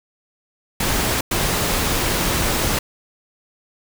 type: noise bursts at uneven times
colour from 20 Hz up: pink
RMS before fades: -20 dBFS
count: 2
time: 0.8-1.21 / 1.31-2.79 s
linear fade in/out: 5 ms
effects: none